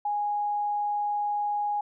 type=tone; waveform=sine; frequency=827 Hz; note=G#5; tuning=8 cents flat; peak=-25 dBFS; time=0.05-1.81 s; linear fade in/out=5 ms; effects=none